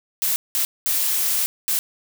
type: noise bursts at uneven times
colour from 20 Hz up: blue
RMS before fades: -21 dBFS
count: 4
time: 0.22-0.36 / 0.55-0.65 / 0.86-1.46 / 1.68-1.79 s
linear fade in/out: 0 ms
effects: none